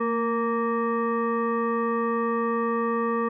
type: tone with frequency modulation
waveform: sine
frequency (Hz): 466.2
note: A#4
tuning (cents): 0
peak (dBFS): -22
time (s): 0-3.29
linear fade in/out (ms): 10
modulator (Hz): 695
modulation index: 1.3
effects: none